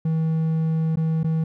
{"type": "tone with dropouts", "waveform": "triangle", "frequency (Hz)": 160.5, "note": "E3", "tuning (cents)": -46, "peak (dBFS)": -17, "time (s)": [0.05, 1.44], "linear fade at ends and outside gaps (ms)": 5, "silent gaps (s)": [[0.958, 0.97], [1.233, 1.243]], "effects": []}